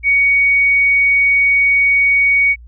sine tone, 2240 Hz, C#7, 18 cents sharp, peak -9 dBFS, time 0.03-2.56 s, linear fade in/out 50 ms, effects added 59 Hz sine -35 dBFS peak until 2.67 s

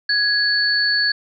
sine tone pair together, 1667 / 4450 Hz, G#6 / C#8, +6 / +6 cents, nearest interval octave + perfect fourth, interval 1700 cents, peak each -18 dBFS, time 0.09-1.12 s, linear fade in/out 5 ms, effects none

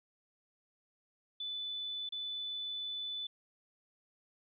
sine tone with dropouts, 3493 Hz, A7, 13 cents flat, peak -37 dBFS, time 1.4-3.27 s, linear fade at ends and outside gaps 5 ms, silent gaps 2.091-2.122 s, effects none

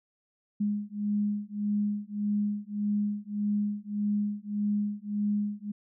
sine beating tone pair, 206 / 207.7 Hz, G#3 / G#3, -14 / 0 cents, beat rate 1.7 Hz, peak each -30 dBFS, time 0.6-5.72 s, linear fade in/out 10 ms, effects none

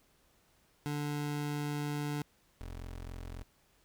25% pulse tone pair in turn, 146.83 / 43.65 Hz, D3 / F1, 0 / 0 cents, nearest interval octave + major sixth, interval 2100 cents, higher first, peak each -30 / -38 dBFS, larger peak first, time 0.86-2.22 / 2.61-3.43 s, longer first, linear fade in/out 0 ms, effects pink hiss -69 dBFS RMS until 3.84 s

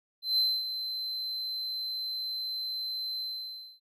triangle tone with ADSR envelope, 4078 Hz, C8, 45 cents flat, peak -21 dBFS, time 0.22-3.8 s, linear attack 160 ms, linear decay 250 ms, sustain -10 dB, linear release 600 ms, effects none

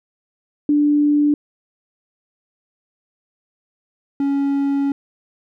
sine / triangle tone pair in turn, 293.7 / 279.1 Hz, D4 / C#4, 0 / +12 cents, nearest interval minor second, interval 88 cents, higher first, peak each -12 / -14 dBFS, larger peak first, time 0.69-1.34 / 4.2-4.92 s, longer second, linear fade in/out 2 ms, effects none

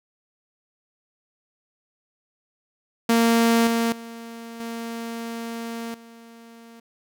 sawtooth tone with level steps, 230.7 Hz, A#3, 18 cents flat, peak -12 / -16 / -32 / -26 / -40 dBFS, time 3.09-6.8 s, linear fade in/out 5 ms, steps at 3.67 / 3.92 / 4.6 / 5.94 s, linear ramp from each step 2 ms, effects none

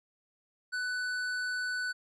square tone, 1493 Hz, F#6, 15 cents sharp, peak -32 dBFS, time 0.72-1.93 s, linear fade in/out 20 ms, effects low-pass 7000 Hz 12 dB/octave

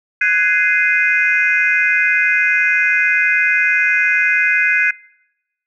sine chord, Ab dominant seventh, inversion third, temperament just, 1495.1 / 1661.2 / 2077 / 2492 Hz, Gb6 / Ab6 / C7 / Eb7, +18 / 0 / -13 / +2 cents, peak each -17 dBFS, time 0.21-4.91 s, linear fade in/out 5 ms, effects noise-tail reverb RT60 0.9 s tail -25 dB re dry + tanh soft clip ceiling -1 dBFS

